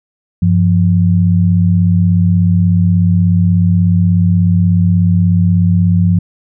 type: tone pair together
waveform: sine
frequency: 97 / 173.53 Hz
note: G2 / F3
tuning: -18 / -11 cents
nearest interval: minor seventh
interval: 1007 cents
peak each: -10 dBFS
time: 0.42-6.19 s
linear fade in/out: 5 ms
effects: none